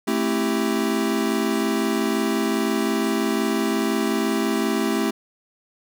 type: chord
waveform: square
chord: A minor seventh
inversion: none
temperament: equal with one note detuned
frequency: 220 / 265.7 / 329.6 / 392 Hz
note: A3 / C4 / E4 / G4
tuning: 0 / +27 / 0 / 0 cents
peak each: -25 / -27 / -27 / -27 dBFS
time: 0.07-5.11 s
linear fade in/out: 10 ms
effects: none